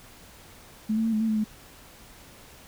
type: tone with pitch steps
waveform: sine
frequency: 216.5 / 223.1 / 225.9 / 215.4 / 223.6 / 217 / 214.6 Hz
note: A3 / A3 / A3 / A3 / A3 / A3 / A3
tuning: -28 / +24 / +46 / -37 / +28 / -24 / -43 cents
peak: -22 dBFS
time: 0.89-1.443 s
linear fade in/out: 10 ms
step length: 79 ms
effects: pink hiss -50 dBFS RMS until 2.67 s